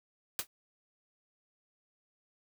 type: noise with exponential decay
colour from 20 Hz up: white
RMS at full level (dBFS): -29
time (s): 0.39-0.47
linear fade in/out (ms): 1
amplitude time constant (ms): 16
effects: none